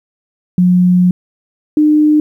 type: tone pair in turn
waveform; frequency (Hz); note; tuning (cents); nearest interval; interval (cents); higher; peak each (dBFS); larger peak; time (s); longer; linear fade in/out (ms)
sine; 180 / 302.7; F#3 / D#4; -47 / -48; major sixth; 899; second; -6; neither; 0.58-1.11 / 1.77-2.2; first; 2
effects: 8-bit